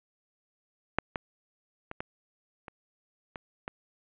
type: clicks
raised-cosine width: 0.5 ms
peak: -9 / -16 / -22 / -19 / -27 / -23 / -20 dBFS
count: 7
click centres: 0.986 / 1.158 / 1.914 / 2.005 / 2.682 / 3.358 / 3.679 s
effects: resampled to 8000 Hz + 8-bit